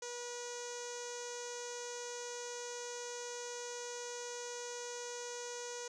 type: tone with low-pass filter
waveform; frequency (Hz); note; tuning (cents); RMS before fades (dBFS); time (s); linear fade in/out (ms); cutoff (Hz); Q
sawtooth; 484; B4; -35; -44; 0.02-5.88; 5; 6500; 6.8
effects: none